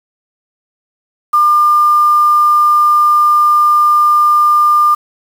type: tone with quantisation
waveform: sine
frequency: 1200 Hz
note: D6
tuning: 37 cents sharp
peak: -6 dBFS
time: 1.33-4.95 s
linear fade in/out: 10 ms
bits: 5
effects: none